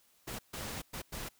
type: noise bursts at uneven times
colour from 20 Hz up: pink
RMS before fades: -41 dBFS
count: 4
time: 0.27-0.39 / 0.53-0.82 / 0.93-1.02 / 1.12-1.29 s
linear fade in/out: 10 ms
effects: white hiss -68 dBFS RMS until 1.39 s